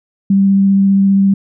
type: tone with vibrato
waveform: sine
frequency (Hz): 196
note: G3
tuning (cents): 0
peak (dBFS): -7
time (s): 0.3-1.34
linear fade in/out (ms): 5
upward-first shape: triangle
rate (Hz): 15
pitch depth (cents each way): 11
effects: none